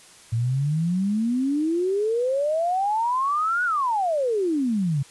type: exponential two-way sweep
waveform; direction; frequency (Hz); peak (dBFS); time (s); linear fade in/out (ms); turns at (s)
sine; up then down; 111.1 to 1487 to 131.9; -20; 0.32-5.03; 10; 3.64
effects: white hiss -49 dBFS RMS until 5.1 s + resampled to 24000 Hz